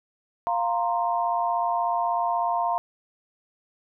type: chord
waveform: sine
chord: F suspended fourth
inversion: none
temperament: just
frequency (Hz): 698.5 / 931.3 / 1047.7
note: F5 / Bb5 / C6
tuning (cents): 0 / -2 / +2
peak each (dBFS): -25 / -26 / -29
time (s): 0.47-2.78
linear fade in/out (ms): 0
effects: none